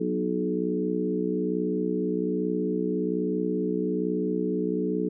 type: harmonic tone with a mistuned harmonic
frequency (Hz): 61.2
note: B1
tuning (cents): -15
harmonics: 3 / 4 / 5 / 6 / 7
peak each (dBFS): -30 / -32 / -30 / -34 / -29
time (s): 0-5.09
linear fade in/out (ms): 10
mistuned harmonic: 5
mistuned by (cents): +18
effects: none